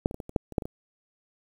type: clicks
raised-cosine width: 2 ms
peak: -8 / -22 / -23 / -22 / -26 / -9 / -27 / -10 / -21 / -21 dBFS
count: 10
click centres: 0.059 / 0.111 / 0.144 / 0.202 / 0.294 / 0.362 / 0.523 / 0.582 / 0.622 / 0.655 s
effects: 8-bit